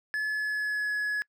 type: tone with pitch glide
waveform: triangle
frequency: 1716 to 1691.4 Hz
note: A6 to G#6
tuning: -44 to +31 cents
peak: -25 dBFS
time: 0.14-1.22 s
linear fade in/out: 0 ms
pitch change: -25 cents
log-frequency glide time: 0.27-0.92 s
effects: noise-tail reverb RT60 0.1 s tail -25 dB re dry